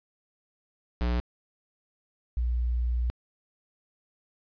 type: tone pair in turn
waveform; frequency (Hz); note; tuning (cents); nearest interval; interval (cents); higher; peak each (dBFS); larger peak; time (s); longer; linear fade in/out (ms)
square / sine; 60 / 60; B1 / B1; -49 / -49; unison; 0; neither; -25 / -24; second; 1.01-1.2 / 2.37-3.1; second; 0
effects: resampled to 11025 Hz + 11-bit